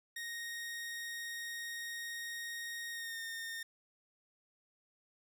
sawtooth tone with pitch glide, 1864.7 to 1829.5 Hz, A#6 to A#6, 0 to -33 cents, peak -37 dBFS, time 0.16-3.63 s, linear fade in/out 5 ms, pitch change -33 cents, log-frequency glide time 2.91-3.19 s, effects none

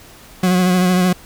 40% pulse tone with vibrato, 182.1 Hz, F#3, 27 cents flat, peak -11 dBFS, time 0.43-1.13 s, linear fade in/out 5 ms, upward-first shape triangle, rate 13 Hz, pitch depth 39 cents each way, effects pink hiss -42 dBFS RMS until 1.25 s

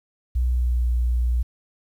sine tone with pitch glide, 61.74 to 60.33 Hz, B1 to B1, 0 to -40 cents, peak -18 dBFS, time 0.35-1.43 s, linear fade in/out 10 ms, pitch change -40 cents, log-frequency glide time 0.51-0.85 s, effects 9-bit

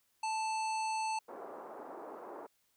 harmonic tone, 880 Hz, A5, in tune, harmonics 1 / 3 / 5 / 7 / 9 / 10, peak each -33 / -43 / -47 / -50 / -52 / -53 dBFS, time 0.23-1.19 s, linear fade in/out 5 ms
pink band-pass noise, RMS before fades -47 dBFS, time 1.28-2.47 s, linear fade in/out 10 ms, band 340 to 1100 Hz, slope 24 dB/octave
effects white hiss -75 dBFS RMS until 2.76 s

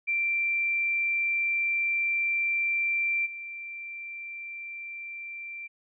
sine tone with level steps, 2355 Hz, D7, 4 cents sharp, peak -24 / -36 dBFS, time 0.07-5.68 s, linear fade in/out 20 ms, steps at 3.25 s, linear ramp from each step 20 ms, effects none

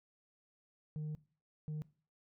sine tone bursts at uneven times, 152.8 Hz, D#3, 31 cents flat, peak -35 dBFS, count 2, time 0.96-1.15 / 1.68-1.82 s, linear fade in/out 0 ms, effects noise-tail reverb RT60 0.4 s tail -21 dB re dry + tanh soft clip ceiling -37 dBFS

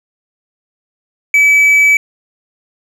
triangle tone, 2294 Hz, D7, 41 cents flat, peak -4 dBFS, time 1.34-1.97 s, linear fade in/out 2 ms, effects none

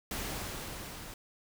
pink noise with level ramp, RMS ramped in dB -36 to -46 dBFS, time 0.11-1.14 s, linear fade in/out 2 ms, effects none

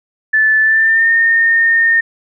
sine tone with pitch glide, 1748 to 1829.6 Hz, A6 to A#6, -12 to -33 cents, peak -8 dBFS, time 0.33-2.01 s, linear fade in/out 10 ms, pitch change +79 cents, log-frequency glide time 0.61-1.11 s, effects none

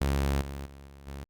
sawtooth tone with level steps, 69.3 Hz, C#2, in tune, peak -21 / -32 / -42 / -44 / -34 dBFS, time 0.01-1.24 s, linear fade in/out 0 ms, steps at 0.41 / 0.66 / 0.87 / 1.07 s, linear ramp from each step 2 ms, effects Opus 48 kbps

